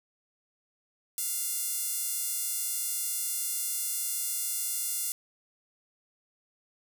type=tone with high-pass filter; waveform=sawtooth; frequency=698.5 Hz; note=F5; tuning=in tune; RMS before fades=-32 dBFS; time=1.18-5.12 s; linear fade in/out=0 ms; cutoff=9200 Hz; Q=1.1; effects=none